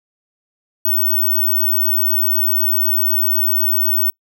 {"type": "tone", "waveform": "sine", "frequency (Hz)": 15804, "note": "B9", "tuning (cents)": 0, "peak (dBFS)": -13, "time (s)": [0.85, 4.1], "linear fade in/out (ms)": 2, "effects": ["noise-tail reverb RT60 0.1 s tail -26 dB re dry"]}